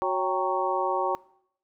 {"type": "harmonic tone with a mistuned harmonic", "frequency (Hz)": 185, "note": "F#3", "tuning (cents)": 0, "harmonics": [2, 3, 4, 5, 6], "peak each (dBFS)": [-30, -30, -30, -30, -30], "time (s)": [0.02, 1.15], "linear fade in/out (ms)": 0, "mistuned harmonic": 4, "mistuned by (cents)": 96, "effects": ["noise-tail reverb RT60 0.7 s tail -22 dB re dry"]}